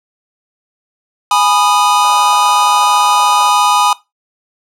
square chord, G# minor, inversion none, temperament equal with one note detuned, 830.6 / 987.8 / 1233.8 Hz, G#5 / B5 / D#6, 0 / 0 / -15 cents, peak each -14 dBFS, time 1.31-3.93 s, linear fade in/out 2 ms
pink band-pass noise, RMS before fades -30 dBFS, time 2.03-3.5 s, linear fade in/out 10 ms, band 540 to 1500 Hz, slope 96 dB/octave
effects noise-tail reverb RT60 0.2 s tail -18 dB re dry + low-pass 11000 Hz 12 dB/octave

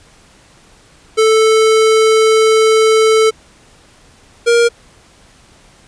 square tone pair in turn, 440 / 469.9 Hz, A4 / A#4, 0 / +14 cents, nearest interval minor second, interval 114 cents, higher second, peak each -8 dBFS, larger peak neither, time 1.17-3.31 / 4.46-4.69 s, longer first, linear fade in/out 20 ms, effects pink hiss -46 dBFS RMS until 5.87 s + resampled to 22050 Hz

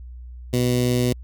15% pulse tone with notch filter, 123.47 Hz, B2, in tune, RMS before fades -20 dBFS, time 0.53-1.13 s, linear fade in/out 5 ms, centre 1300 Hz, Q 0.64, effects added 61 Hz sine -35 dBFS peak until 1.23 s

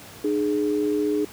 sine tone pair together, 302.4 / 418 Hz, D#4 / G#4, -49 / +11 cents, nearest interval tritone, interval 560 cents, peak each -23 dBFS, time 0.24-1.25 s, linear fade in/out 5 ms, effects pink hiss -43 dBFS RMS until 1.32 s + high-pass 80 Hz 12 dB/octave

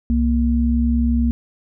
sine tone pair together, 65.97 / 235.1 Hz, C2 / A#3, +15 / +15 cents, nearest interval octave + minor seventh, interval 2200 cents, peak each -17 dBFS, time 0.1-1.31 s, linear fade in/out 0 ms, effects none

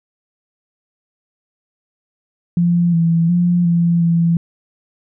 sine tone with pitch steps, 172.9 / 166.5 / 175.3 / 170.4 / 168.2 Hz, F3 / E3 / F3 / F3 / E3, -17 / +18 / +7 / -42 / +35 cents, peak -11 dBFS, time 2.57-4.37 s, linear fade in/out 2 ms, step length 360 ms, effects none

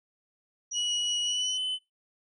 sine tone with tremolo, 5800 Hz, F#8, 35 cents flat, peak -30 dBFS, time 0.71-1.58 s, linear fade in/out 10 ms, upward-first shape triangle, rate 5.5 Hz, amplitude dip 50%
triangle tone with pitch glide, 2924 to 3027 Hz, F#7 to F#7, -21 to +39 cents, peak -26 dBFS, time 0.73-1.79 s, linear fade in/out 50 ms, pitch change +60 cents, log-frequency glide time 1.23-1.53 s
effects noise-tail reverb RT60 0.2 s tail -19 dB re dry + resampled to 24000 Hz

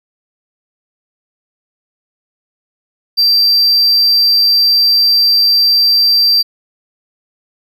triangle tone, 4699 Hz, D8, in tune, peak -6 dBFS, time 3.17-6.43 s, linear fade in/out 20 ms, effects none

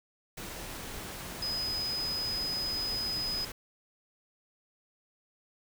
sine tone in noise, 5020 Hz, D#8, 15 cents sharp, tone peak -31 dBFS, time 1.42-3.45 s, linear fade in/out 5 ms, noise pink, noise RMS -41 dBFS, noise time 0.37-3.52 s, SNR +7 dB, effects none

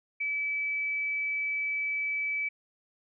sine tone, 2300 Hz, D7, 37 cents flat, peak -28 dBFS, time 0.2-2.49 s, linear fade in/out 10 ms, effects none

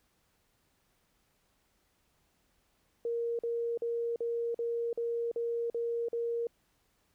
sine tone bursts, 467.8 Hz, A#4, 6 cents sharp, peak -30 dBFS, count 9, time 3.05-6.47 s, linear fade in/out 2 ms, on 340 ms, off 45 ms, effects pink hiss -73 dBFS RMS until 7.14 s

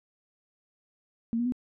sine tone with pitch steps, 230 / 239.6 / 249.7 Hz, A#3 / A#3 / B3, -23 / +48 / +19 cents, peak -25 dBFS, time 1.33-1.522 s, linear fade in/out 0 ms, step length 64 ms, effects none

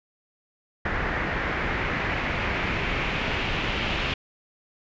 pink noise with low-pass filter sweep, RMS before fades -27 dBFS, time 0.85-4.14 s, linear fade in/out 5 ms, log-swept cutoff 1800 to 2900 Hz, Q 2.4, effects resampled to 16000 Hz

